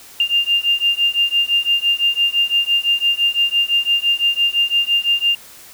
sine beating tone pair, 2797 / 2802.9 Hz, F7 / F7, +2 / +6 cents, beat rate 5.9 Hz, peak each -17 dBFS, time 0.2-5.35 s, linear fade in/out 2 ms, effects white hiss -41 dBFS RMS until 5.73 s

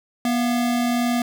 square tone pair together, 242.2 / 685 Hz, B3 / F5, -34 / -34 cents, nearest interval octave + tritone, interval 1800 cents, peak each -20 / -29 dBFS, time 0.25-1.22 s, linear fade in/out 2 ms, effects none

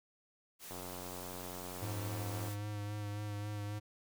white noise, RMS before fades -49 dBFS, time 0.59-2.57 s, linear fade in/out 50 ms
click train, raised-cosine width 1 ms, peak -32 dBFS, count 161, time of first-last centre 0.71-2.484 s, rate 90.2 Hz
square tone with vibrato, 103.83 Hz, G#2, in tune, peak -39 dBFS, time 1.81-3.8 s, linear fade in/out 20 ms, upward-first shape sine, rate 3.7 Hz, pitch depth 22 cents each way
effects none

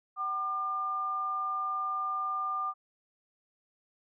sine tone pair together, 761.9 / 1200 Hz, G5 / D6, -49 / +37 cents, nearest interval minor sixth, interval 786 cents, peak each -40 / -30 dBFS, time 0.16-2.74 s, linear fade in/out 50 ms, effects none

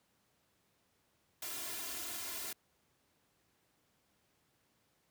white noise with comb filter, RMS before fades -42 dBFS, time 1.42-2.53 s, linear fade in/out 5 ms, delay 2.9 ms, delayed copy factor +0.95, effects pink hiss -75 dBFS RMS until 5.1 s + high-pass 80 Hz 12 dB/octave

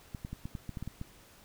clicks, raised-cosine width 5 ms, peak -26 dBFS, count 10, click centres 0.148 / 0.249 / 0.33 / 0.455 / 0.552 / 0.693 / 0.772 / 0.826 / 0.876 / 1.014 s, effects pink hiss -58 dBFS RMS until 1.44 s

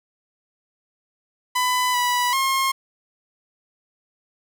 sawtooth tone with pitch steps, 1000 / 982 / 1072 Hz, B5 / B5 / C6, +21 / -10 / +42 cents, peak -15 dBFS, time 1.55-2.72 s, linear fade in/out 10 ms, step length 390 ms, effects none

